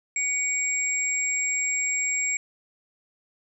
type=tone pair together; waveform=sine; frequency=2250 / 7568 Hz; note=C#7 / A#8; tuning=+25 / +25 cents; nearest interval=octave + major sixth; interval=2100 cents; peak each=-26 dBFS; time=0.16-2.37 s; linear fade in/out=2 ms; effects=none